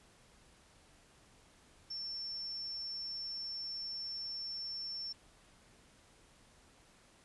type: tone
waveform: sine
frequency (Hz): 5410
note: E8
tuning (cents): +44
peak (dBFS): -39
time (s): 1.9-5.13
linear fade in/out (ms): 10
effects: pink hiss -64 dBFS RMS until 7.24 s + resampled to 24000 Hz